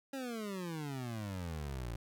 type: exponential sweep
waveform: 25% pulse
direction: down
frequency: 277.2 to 55 Hz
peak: -35 dBFS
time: 0.13-1.96 s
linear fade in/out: 5 ms
effects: none

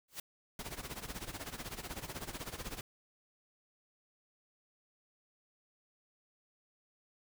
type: noise with exponential growth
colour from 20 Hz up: white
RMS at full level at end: -37 dBFS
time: 0.08-0.2 s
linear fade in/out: 5 ms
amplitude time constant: 24 ms
type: noise with tremolo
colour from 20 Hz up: pink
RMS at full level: -41 dBFS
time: 0.59-2.81 s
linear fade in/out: 2 ms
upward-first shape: sine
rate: 16 Hz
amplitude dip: 80%
effects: none

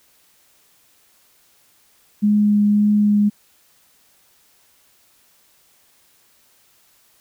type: tone with vibrato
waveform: sine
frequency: 207.7 Hz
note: G#3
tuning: in tune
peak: -12 dBFS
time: 2.22-3.3 s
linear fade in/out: 20 ms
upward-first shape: triangle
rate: 1.8 Hz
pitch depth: 11 cents each way
effects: white hiss -57 dBFS RMS until 7.2 s

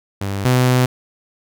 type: tone pair in turn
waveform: sawtooth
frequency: 98.8 / 126.43 Hz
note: G2 / B2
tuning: +14 / +41 cents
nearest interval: major third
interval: 427 cents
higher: second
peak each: -17 / -8 dBFS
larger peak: second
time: 0.21-0.45 / 0.45-0.86 s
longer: second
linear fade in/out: 5 ms
effects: none

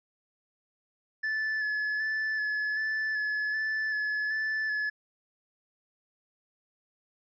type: tone with vibrato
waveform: triangle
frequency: 1730 Hz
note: A6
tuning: 30 cents flat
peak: -26 dBFS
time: 1.23-4.9 s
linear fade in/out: 10 ms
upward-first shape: square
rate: 1.3 Hz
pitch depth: 19 cents each way
effects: resampled to 16000 Hz

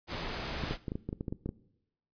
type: noise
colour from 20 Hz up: pink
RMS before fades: -37 dBFS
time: 0.07-0.78 s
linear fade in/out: 50 ms
type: clicks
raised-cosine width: 3 ms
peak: -22 dBFS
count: 12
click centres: 0.637 / 0.71 / 0.882 / 0.919 / 0.955 / 1.09 / 1.129 / 1.209 / 1.282 / 1.325 / 1.46 / 1.491 s
effects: noise-tail reverb RT60 0.8 s tail -19 dB re dry + resampled to 11025 Hz

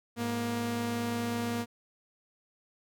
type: tone pair together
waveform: sawtooth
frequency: 105.3 / 236 Hz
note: G#2 / A#3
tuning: +24 / +22 cents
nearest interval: octave + major second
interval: 1398 cents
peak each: -34 / -27 dBFS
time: 0.16-1.66 s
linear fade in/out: 50 ms
effects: none

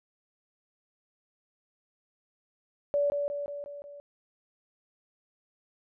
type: tone with echo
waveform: sine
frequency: 575 Hz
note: D5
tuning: 37 cents flat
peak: -23 dBFS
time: 2.94-3.1 s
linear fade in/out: 0 ms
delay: 180 ms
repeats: 5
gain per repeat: -4 dB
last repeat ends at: 4 s
effects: none

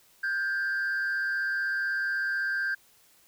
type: tone with frequency modulation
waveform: sine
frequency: 1579 Hz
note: G6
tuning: 12 cents sharp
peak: -24 dBFS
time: 0.23-2.75 s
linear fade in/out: 10 ms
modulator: 126 Hz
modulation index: 0.53
effects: tanh soft clip ceiling -25 dBFS + white hiss -61 dBFS RMS until 3.27 s

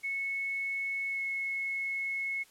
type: tone with pitch glide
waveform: sine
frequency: 2200 to 2185 Hz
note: C#7 to C#7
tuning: -14 to -26 cents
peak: -31 dBFS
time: 0.03-2.44 s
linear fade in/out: 20 ms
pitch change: -12 cents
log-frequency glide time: 1.09-1.21 s
effects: white hiss -60 dBFS RMS until 2.5 s + low-pass 11000 Hz 12 dB/octave

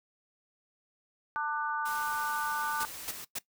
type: harmonic tone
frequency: 297.4 Hz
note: D4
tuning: 22 cents sharp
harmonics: 3 / 4 / 5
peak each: -34 / -34 / -34 dBFS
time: 1.36-2.85 s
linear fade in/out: 0 ms
type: noise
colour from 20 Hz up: white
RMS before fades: -43 dBFS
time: 1.85-3.25 s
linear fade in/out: 10 ms
type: noise bursts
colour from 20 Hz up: white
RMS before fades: -35 dBFS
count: 3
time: 2.8-3.388 s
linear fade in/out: 5 ms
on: 36 ms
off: 240 ms
effects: noise-tail reverb RT60 0.1 s tail -18 dB re dry

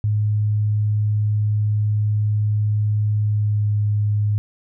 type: tone with pitch glide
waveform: sine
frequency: 105.5 to 104.41 Hz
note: G#2 to G#2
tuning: +28 to +10 cents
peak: -16 dBFS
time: 0.04-4.38 s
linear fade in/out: 0 ms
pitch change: -18 cents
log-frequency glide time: 3.2-3.73 s
effects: none

